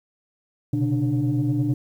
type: tone cluster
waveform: sine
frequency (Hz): 122.6 / 131.8 / 142 / 296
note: B2 / C3 / C#3 / D4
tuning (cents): -12 / +13 / +42 / +14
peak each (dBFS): -22 / -27 / -27 / -22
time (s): 0.73-1.74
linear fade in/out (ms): 5
effects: tanh soft clip ceiling -14 dBFS + 9-bit